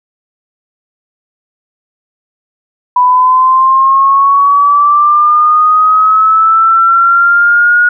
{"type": "linear sweep", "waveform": "sine", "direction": "up", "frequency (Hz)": [987.8, 1448], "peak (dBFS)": -4, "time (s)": [2.96, 7.89], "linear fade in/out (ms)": 5, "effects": []}